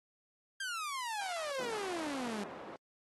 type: exponential sweep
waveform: sawtooth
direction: down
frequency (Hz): 1618 to 196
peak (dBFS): -33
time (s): 0.6-2.44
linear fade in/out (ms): 5
type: band-pass noise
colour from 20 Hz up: white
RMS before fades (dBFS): -47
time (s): 1.59-2.76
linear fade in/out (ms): 0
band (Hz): 210 to 840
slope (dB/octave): 12
effects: low-pass 12000 Hz 12 dB/octave + AAC 32 kbps